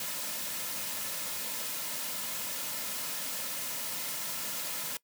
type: noise with comb filter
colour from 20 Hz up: white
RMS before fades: -36 dBFS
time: 0-4.97 s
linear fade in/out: 2 ms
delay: 2.6 ms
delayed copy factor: -0.5
effects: noise-tail reverb RT60 0.1 s tail -21 dB re dry + high-pass 150 Hz 12 dB/octave